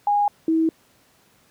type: tone pair in turn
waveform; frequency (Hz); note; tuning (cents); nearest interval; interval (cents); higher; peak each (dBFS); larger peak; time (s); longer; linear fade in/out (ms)
sine; 821 / 322.9; G#5 / E4; -20 / -36; octave + major third; 1616; first; -16; neither; 0.07-0.28 / 0.48-0.69; neither; 2
effects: pink hiss -58 dBFS RMS until 1.5 s + high-pass 100 Hz 12 dB/octave